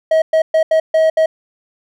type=tone bursts at uneven times; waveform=triangle; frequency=638 Hz; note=D#5; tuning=43 cents sharp; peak=-7 dBFS; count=6; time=0.11-0.22 / 0.33-0.42 / 0.54-0.63 / 0.71-0.8 / 0.94-1.1 / 1.17-1.26 s; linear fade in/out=5 ms; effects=none